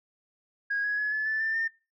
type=tone with pitch steps; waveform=sine; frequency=1643 / 1669.8 / 1697 / 1724.7 / 1752.8 / 1781.4 / 1810.4 Hz; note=G#6 / G#6 / G#6 / A6 / A6 / A6 / A6; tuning=-19 / +9 / +37 / -35 / -7 / +21 / +49 cents; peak=-25 dBFS; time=0.7-1.68 s; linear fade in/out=10 ms; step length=140 ms; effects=noise-tail reverb RT60 0.3 s tail -22 dB re dry + tanh soft clip ceiling -21 dBFS